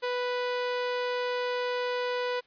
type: tone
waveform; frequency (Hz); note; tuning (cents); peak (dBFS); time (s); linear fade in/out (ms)
sawtooth; 493.9; B4; 0; -24; 0.02-2.41; 20
effects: white hiss -63 dBFS RMS until 2.46 s + resampled to 11025 Hz